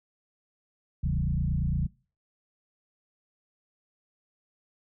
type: tone with frequency modulation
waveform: sine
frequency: 103.83 Hz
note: G#2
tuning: in tune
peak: -24 dBFS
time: 1.03-1.87 s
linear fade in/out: 10 ms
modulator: 28.8 Hz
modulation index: 2.4
effects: noise-tail reverb RT60 0.4 s tail -25 dB re dry